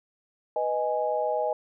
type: chord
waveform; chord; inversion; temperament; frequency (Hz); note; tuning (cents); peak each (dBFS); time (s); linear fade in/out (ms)
sine; G# minor; first; equal; 493.9 / 622.3 / 830.6; B4 / D#5 / G#5; 0 / 0 / 0; -30 / -27 / -29; 0.56-1.53; 2
effects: none